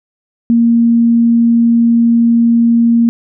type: tone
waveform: sine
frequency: 233.1 Hz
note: A#3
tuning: in tune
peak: -6 dBFS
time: 0.5-3.09 s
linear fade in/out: 0 ms
effects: none